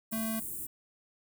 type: band-stop noise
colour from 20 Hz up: white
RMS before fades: -39 dBFS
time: 0.11-0.67 s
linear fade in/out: 10 ms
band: 380 to 8000 Hz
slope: 48 dB/octave
type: tone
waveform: square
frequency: 222.8 Hz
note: A3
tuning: 22 cents sharp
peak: -33 dBFS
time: 0.12-0.4 s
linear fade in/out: 10 ms
effects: none